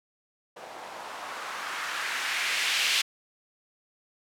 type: noise with low-pass filter sweep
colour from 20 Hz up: violet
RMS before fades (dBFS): -31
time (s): 0.56-3.02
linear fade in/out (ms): 10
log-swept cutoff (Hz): 630 to 3000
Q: 1.6
effects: none